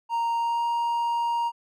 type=tone with pitch glide; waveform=triangle; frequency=930 to 938.6 Hz; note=A#5 to A#5; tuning=-4 to +12 cents; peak=-21 dBFS; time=0.09-1.52 s; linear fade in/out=50 ms; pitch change=+16 cents; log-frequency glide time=0.37-0.65 s; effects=none